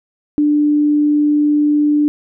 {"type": "tone", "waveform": "sine", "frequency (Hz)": 296.1, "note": "D4", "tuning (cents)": 14, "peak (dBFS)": -10, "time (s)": [0.38, 2.08], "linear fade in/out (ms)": 0, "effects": []}